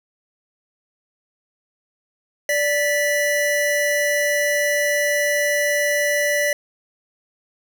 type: tone pair together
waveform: square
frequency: 584.5 / 1966 Hz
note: D5 / B6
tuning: -8 / -8 cents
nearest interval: octave + major sixth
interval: 2100 cents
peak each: -21 dBFS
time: 2.49-6.53 s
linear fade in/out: 2 ms
effects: none